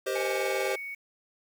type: chord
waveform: square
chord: C minor seventh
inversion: second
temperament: equal with one note detuned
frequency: 392 / 476 / 523.3 / 622.3 Hz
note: G4 / Bb4 / C5 / Eb5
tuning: 0 / +36 / 0 / 0 cents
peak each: -33 / -38 / -32 / -37 dBFS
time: 0.06-0.76 s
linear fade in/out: 10 ms
type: tone with tremolo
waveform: 45% pulse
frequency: 826 Hz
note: G#5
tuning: 10 cents flat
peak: -33 dBFS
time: 0.15-0.76 s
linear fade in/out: 10 ms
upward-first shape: sine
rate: 20 Hz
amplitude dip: 80%
type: tone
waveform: sine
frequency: 2230 Hz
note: C#7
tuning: 10 cents sharp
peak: -35 dBFS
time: 0.15-0.95 s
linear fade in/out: 10 ms
effects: 9-bit